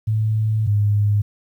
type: tone pair in turn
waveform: sine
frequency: 108.9 / 103.47 Hz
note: A2 / G#2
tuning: -17 / -6 cents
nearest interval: minor second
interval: 89 cents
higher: first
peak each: -16 / -14 dBFS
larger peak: second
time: 0.07-0.67 / 0.67-1.22 s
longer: first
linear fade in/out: 10 ms
effects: 9-bit